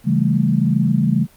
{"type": "chord", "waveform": "sine", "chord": "A dominant seventh", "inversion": "first", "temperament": "just", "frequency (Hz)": [137.5, 165, 198, 220], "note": ["C#3", "E3", "G3", "A3"], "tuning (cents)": [-14, 2, 18, 0], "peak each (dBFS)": -19, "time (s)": [0.04, 1.27], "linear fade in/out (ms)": 50, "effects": ["pink hiss -50 dBFS RMS until 1.36 s", "Opus 32 kbps"]}